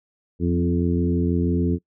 harmonic tone with a mistuned harmonic, 86.2 Hz, F2, 22 cents flat, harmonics 1 / 2 / 3 / 4 / 5, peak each -23 / -23 / -24 / -27 / -30 dBFS, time 0.39-1.79 s, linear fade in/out 50 ms, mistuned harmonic 2, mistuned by +21 cents, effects noise-tail reverb RT60 0.1 s tail -24 dB re dry

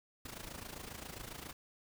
pink noise with amplitude modulation, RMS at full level -44 dBFS, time 0.25-1.53 s, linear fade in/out 5 ms, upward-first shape sine, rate 27.4 Hz, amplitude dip 75%, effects none

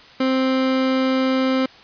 30% pulse tone, 261.9 Hz, C4, 2 cents sharp, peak -14 dBFS, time 0.2-1.66 s, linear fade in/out 5 ms, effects white hiss -45 dBFS RMS until 1.83 s + resampled to 11025 Hz

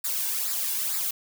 blue noise with flanger, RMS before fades -28 dBFS, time 0.04-1.11 s, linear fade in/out 5 ms, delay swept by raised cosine 0.32 to 1.62 ms, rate 2.2 Hz, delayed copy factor -0.7, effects none

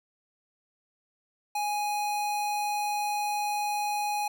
square tone, 830.6 Hz, G#5, in tune, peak -28 dBFS, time 1.55-4.28 s, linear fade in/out 5 ms, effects none

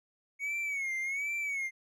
triangle tone with vibrato, 2217 Hz, C#7, in tune, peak -30 dBFS, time 0.39-1.71 s, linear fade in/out 50 ms, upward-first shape sine, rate 1.3 Hz, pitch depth 100 cents each way, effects none

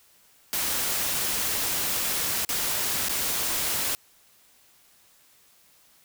white noise with dropouts, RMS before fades -27 dBFS, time 0.53-3.95 s, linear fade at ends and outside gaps 0 ms, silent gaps 2.449-2.491 / 3.085-3.094 s, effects white hiss -59 dBFS RMS until 6.04 s

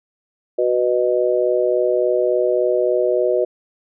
sine chord, B major, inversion second, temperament just, 370.4 / 493.9 / 617.4 Hz, F#4 / B4 / D#5, +2 / 0 / -14 cents, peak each -19 dBFS, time 0.58-3.45 s, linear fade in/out 10 ms, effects none

